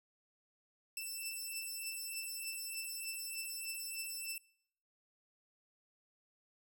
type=beating tone pair; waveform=10% pulse; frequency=2659 / 2662.3 Hz; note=E7 / E7; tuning=+14 / +17 cents; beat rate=3.3 Hz; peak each=-36 / -34 dBFS; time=0.97-4.38 s; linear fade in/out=2 ms; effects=noise-tail reverb RT60 0.7 s tail -24 dB re dry